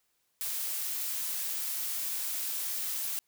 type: noise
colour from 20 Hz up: blue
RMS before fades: -34 dBFS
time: 0.41-3.19 s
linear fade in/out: 0 ms
effects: white hiss -75 dBFS RMS until 3.27 s